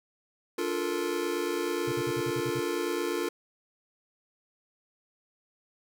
square chord, Bb major seventh, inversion first, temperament just, 291.4 / 349.6 / 437 / 466.2 Hz, D4 / F4 / A4 / Bb4, -13 / +2 / -12 / 0 cents, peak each -37 / -32 / -36 / -36 dBFS, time 0.58-3.29 s, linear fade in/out 5 ms
triangle tone bursts, 130 Hz, C3, 11 cents flat, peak -31 dBFS, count 8, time 1.87-2.6 s, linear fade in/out 10 ms, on 51 ms, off 46 ms
effects none

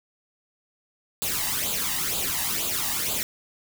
white noise with flanger, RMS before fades -27 dBFS, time 1.22-3.23 s, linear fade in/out 0 ms, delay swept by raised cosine 0.26 to 1.08 ms, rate 2.1 Hz, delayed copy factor +0.7, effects none

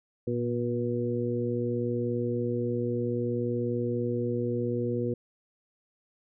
harmonic tone with a mistuned harmonic, 120.6 Hz, B2, 41 cents flat, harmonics 1 / 2 / 3 / 4, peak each -32 / -32 / -32 / -32 dBFS, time 0.27-5.14 s, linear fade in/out 5 ms, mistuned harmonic 1, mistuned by -46 cents, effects none

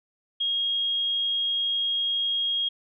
sine tone, 3266 Hz, G#7, 30 cents flat, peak -23 dBFS, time 0.4-2.69 s, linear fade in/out 10 ms, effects none

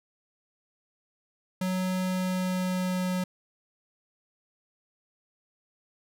square tone with pitch glide, 185 to 183.19 Hz, F#3 to F#3, 0 to -17 cents, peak -27 dBFS, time 1.61-3.24 s, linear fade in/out 5 ms, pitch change -17 cents, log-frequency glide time 2.02-3.11 s, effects none

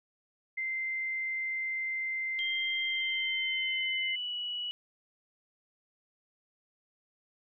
sine tone, 2082 Hz, C7, 9 cents flat, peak -31 dBFS, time 0.57-4.16 s, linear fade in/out 10 ms
sine tone with pitch glide, 3183 to 2936 Hz, G7 to F#7, +26 to -14 cents, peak -33 dBFS, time 2.39-4.71 s, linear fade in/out 0 ms, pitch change -140 cents, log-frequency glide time 2.86-4.35 s
effects none

